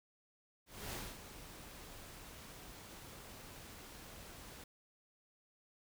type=noise with ADSR envelope; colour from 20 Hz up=pink; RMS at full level=-43 dBFS; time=0.66-4.64 s; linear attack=270 ms; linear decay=240 ms; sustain=-10 dB; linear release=4 ms; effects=none